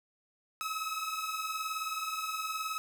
sawtooth beating tone pair, 1272 / 1291 Hz, D#6 / E6, +38 / -37 cents, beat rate 19 Hz, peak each -35 / -32 dBFS, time 0.61-2.78 s, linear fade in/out 0 ms, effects none

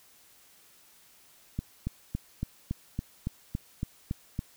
click train, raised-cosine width 5 ms, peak -18 dBFS, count 11, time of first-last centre 1.59-4.391 s, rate 3.57 Hz, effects white hiss -59 dBFS RMS until 4.56 s

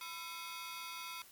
15% pulse ring-modulated tone, 1174.7 Hz, D6, in tune, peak -34 dBFS, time 0.01-1.22 s, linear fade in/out 2 ms, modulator 172 Hz, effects white hiss -59 dBFS RMS until 1.31 s + MP3 96 kbps

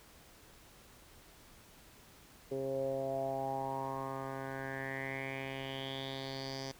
10% pulse tone with low-pass filter sweep, 134.5 Hz, C3, 48 cents sharp, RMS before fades -39 dBFS, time 2.51-6.72 s, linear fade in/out 10 ms, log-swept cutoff 450 to 5400 Hz, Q 6, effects pink hiss -59 dBFS RMS until 6.79 s

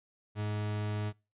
40% pulse tone, 105.1 Hz, G#2, 21 cents sharp, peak -31 dBFS, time 0.35-1.13 s, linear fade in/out 50 ms, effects noise-tail reverb RT60 0.3 s tail -26 dB re dry + resampled to 8000 Hz

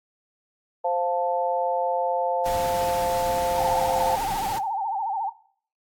sine chord, F major, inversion second, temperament equal, 523.3 / 698.5 / 880 Hz, C5 / F5 / A5, 0 / 0 / 0 cents, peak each -26 dBFS, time 0.84-4.16 s, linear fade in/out 10 ms
pink noise, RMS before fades -34 dBFS, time 2.45-4.59 s, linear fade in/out 10 ms
sine tone with vibrato, 839 Hz, G#5, 17 cents sharp, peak -24 dBFS, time 3.56-5.3 s, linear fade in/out 10 ms, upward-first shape sine, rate 14 Hz, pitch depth 160 cents each way
effects noise-tail reverb RT60 0.5 s tail -17 dB re dry + AAC 64 kbps

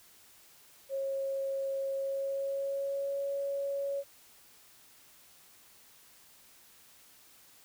sine tone with pitch glide, 544 to 557.7 Hz, C#5 to C#5, -33 to +10 cents, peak -31 dBFS, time 0.89-4.04 s, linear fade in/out 50 ms, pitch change +43 cents, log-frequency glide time 1.91-3.23 s, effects white hiss -59 dBFS RMS until 7.64 s

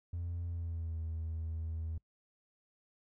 triangle tone with pitch glide, 86.1 to 80.8 Hz, F2 to E2, -24 to -34 cents, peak -33 dBFS, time 0.13-1.98 s, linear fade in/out 5 ms, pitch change -110 cents, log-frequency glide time 0.46-1 s, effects noise-tail reverb RT60 0.1 s tail -26 dB re dry + tanh soft clip ceiling -31 dBFS

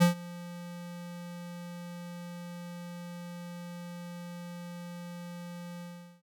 square tone with ADSR envelope, 174.3 Hz, F3, 3 cents flat, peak -18 dBFS, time 0-6.22 s, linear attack 21 ms, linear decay 120 ms, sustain -23 dB, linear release 410 ms, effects none

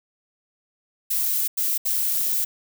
violet noise bursts at uneven times, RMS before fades -23 dBFS, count 3, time 1.1-1.48 / 1.57-1.78 / 1.85-2.45 s, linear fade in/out 10 ms, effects none

